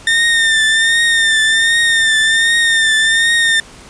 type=tone with vibrato; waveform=30% pulse; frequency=1811 Hz; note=A6; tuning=49 cents sharp; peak=-7 dBFS; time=0.07-3.6 s; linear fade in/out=2 ms; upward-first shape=triangle; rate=1.3 Hz; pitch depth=52 cents each way; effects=pink hiss -38 dBFS RMS until 3.89 s + resampled to 22050 Hz